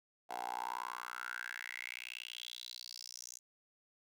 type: tone with high-pass filter sweep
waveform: 10% pulse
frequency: 60.7 Hz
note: B1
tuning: 29 cents flat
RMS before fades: -45 dBFS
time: 0.29-3.39 s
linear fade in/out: 20 ms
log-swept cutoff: 690 to 6600 Hz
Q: 6.5
effects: none